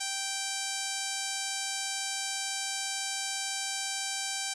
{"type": "tone with low-pass filter", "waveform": "5% pulse", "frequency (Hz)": 782, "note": "G5", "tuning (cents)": -4, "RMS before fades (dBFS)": -34, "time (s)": [0, 4.54], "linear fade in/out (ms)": 10, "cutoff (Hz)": 8200, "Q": 1.5, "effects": []}